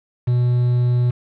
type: tone with quantisation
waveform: triangle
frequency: 122.7 Hz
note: B2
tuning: 11 cents flat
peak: -12 dBFS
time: 0.27-1.11 s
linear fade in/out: 10 ms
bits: 6
effects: low-pass 2000 Hz 12 dB/octave